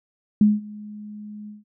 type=tone with ADSR envelope; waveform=sine; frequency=209.8 Hz; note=G#3; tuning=18 cents sharp; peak=-10 dBFS; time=0.41-1.64 s; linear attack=3 ms; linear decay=190 ms; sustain=-24 dB; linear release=160 ms; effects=none